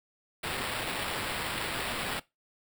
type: noise with sample-and-hold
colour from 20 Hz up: violet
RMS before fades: -34 dBFS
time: 0.43-2.2 s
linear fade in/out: 10 ms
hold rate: 6300 Hz
effects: noise-tail reverb RT60 0.2 s tail -20 dB re dry